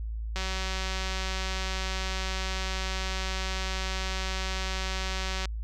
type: click train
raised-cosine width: 0.2 ms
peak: -16 dBFS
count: 964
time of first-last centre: 0.36-5.455 s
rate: 189 Hz
effects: added 55 Hz sine -31 dBFS peak until 5.63 s